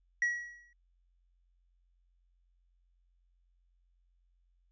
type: tone with exponential decay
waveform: triangle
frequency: 1919 Hz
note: A#6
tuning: 50 cents sharp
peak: -23 dBFS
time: 0.22-0.73 s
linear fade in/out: 2 ms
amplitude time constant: 110 ms
effects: added 44 Hz sine -68 dBFS peak until 4.71 s + resampled to 16000 Hz